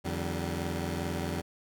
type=tone cluster; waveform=15% pulse; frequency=84.8 / 147.2 / 192.1 Hz; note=E2 / D3 / G3; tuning=+50 / +4 / -35 cents; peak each=-27 / -32 / -31 dBFS; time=0.04-1.42 s; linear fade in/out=20 ms; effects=none